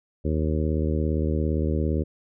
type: harmonic tone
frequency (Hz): 77.5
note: D#2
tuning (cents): -6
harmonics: 1 / 2 / 3 / 4 / 5 / 6 / 7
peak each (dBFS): -24 / -29 / -30 / -31 / -32 / -34 / -36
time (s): 0.24-2.04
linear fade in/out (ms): 20
effects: none